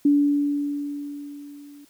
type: tone with level ramp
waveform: sine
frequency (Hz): 288.1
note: D4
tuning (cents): -33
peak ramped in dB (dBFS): -13 to -43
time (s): 0.05-1.85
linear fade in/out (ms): 5
effects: white hiss -58 dBFS RMS until 1.89 s